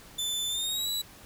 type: tone with pitch glide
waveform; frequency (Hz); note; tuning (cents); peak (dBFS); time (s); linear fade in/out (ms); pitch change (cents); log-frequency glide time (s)
sawtooth; 3520 to 3928; A7 to B7; 0 to -10; -26; 0.18-1.02; 10; +190; 0.48-0.89
effects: pink hiss -51 dBFS RMS until 1.25 s